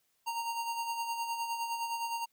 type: tone with tremolo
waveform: square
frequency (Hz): 927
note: A#5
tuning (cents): -10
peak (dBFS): -32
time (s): 0.26-2.26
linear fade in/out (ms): 20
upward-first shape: sine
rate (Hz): 9.7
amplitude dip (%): 50
effects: white hiss -75 dBFS RMS until 2.32 s